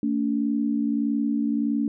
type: tone pair together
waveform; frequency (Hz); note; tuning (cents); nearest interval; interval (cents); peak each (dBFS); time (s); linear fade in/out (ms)
sine; 224.7 / 286.3; A3 / D4; +37 / -44; major third; 419; -24; 0.03-1.88; 2
effects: none